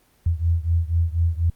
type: beating tone pair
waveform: sine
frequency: 82.41 / 86.51 Hz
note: E2 / F2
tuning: 0 / -16 cents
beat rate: 4.1 Hz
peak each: -20 / -22 dBFS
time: 0.26-1.5 s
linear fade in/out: 5 ms
effects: pink hiss -60 dBFS RMS until 1.55 s + Opus 24 kbps